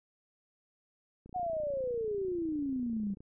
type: click train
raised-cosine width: 3 ms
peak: -38 dBFS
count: 58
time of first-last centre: 1.26-3.205 s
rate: 29.3 Hz
type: exponential sweep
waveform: sine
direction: down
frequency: 746 to 192.9 Hz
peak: -31 dBFS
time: 1.34-3.15 s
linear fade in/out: 20 ms
effects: none